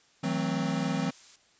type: chord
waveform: square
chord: F# half-diminished seventh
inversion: third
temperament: equal with one note detuned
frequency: 161.42 / 185 / 220 / 261.6 Hz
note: E3 / F#3 / A3 / C4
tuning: -36 / 0 / 0 / 0 cents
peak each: -33 / -33 / -36 / -33 dBFS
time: 0.23-1.11 s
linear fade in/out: 10 ms
type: noise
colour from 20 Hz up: blue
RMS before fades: -48 dBFS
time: 0.6-1.36 s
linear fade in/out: 5 ms
effects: white hiss -63 dBFS RMS until 1.59 s + resampled to 16000 Hz